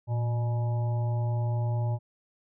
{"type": "harmonic tone with a mistuned harmonic", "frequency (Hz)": 120.6, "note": "B2", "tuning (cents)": -41, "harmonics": [1, 3, 5, 7, 8], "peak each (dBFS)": [-25, -45, -40, -41, -51], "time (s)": [0.07, 1.99], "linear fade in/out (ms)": 50, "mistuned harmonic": 1, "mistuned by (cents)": -74, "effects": []}